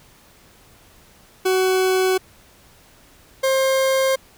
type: tone pair in turn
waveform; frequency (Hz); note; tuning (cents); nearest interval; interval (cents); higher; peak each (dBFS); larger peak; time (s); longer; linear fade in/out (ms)
40% pulse; 374.6 / 531.2; F#4 / C5; +21 / +26; tritone; 605; second; -15; neither; 1.45-2.18 / 3.43-4.16; neither; 10
effects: pink hiss -51 dBFS RMS until 4.37 s